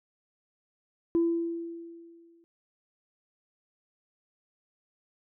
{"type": "tone with exponential decay", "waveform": "sine", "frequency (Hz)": 336.1, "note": "E4", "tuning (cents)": 34, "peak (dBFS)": -19, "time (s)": [1.15, 2.44], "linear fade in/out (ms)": 0, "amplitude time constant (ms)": 280, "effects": ["tanh soft clip ceiling -18 dBFS"]}